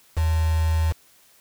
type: tone with quantisation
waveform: sine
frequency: 80.5 Hz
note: E2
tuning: 41 cents flat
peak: -18 dBFS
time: 0.16-0.93 s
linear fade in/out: 20 ms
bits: 5
effects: white hiss -56 dBFS RMS until 1.4 s